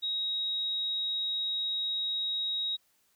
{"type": "tone", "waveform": "sine", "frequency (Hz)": 3796, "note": "A#7", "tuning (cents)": 31, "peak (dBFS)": -29, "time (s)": [0.02, 2.77], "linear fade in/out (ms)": 20, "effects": ["white hiss -70 dBFS RMS until 3.15 s"]}